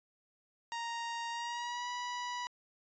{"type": "tone with pitch glide", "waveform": "sawtooth", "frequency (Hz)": [932.3, 978.7], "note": ["A#5", "B5"], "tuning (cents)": [0, -16], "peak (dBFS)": -33, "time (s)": [0.72, 2.47], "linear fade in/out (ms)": 0, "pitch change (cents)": 84, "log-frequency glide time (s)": [1.3, 1.89], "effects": ["resampled to 16000 Hz"]}